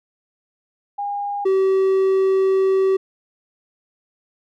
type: tone pair in turn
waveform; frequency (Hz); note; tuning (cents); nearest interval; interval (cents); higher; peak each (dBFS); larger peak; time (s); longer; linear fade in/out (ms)
sine / triangle; 812 / 383.2; G#5 / G4; -39 / -39; octave + minor second; 1300; first; -22 / -12; second; 0.98-1.45 / 1.45-2.97; second; 10
effects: none